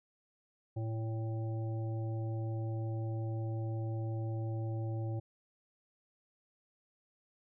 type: harmonic tone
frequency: 111.8 Hz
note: A2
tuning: 28 cents sharp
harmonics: 1 / 3 / 5 / 7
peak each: -34 / -44 / -48 / -51 dBFS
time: 0.76-5.2 s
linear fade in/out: 10 ms
effects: none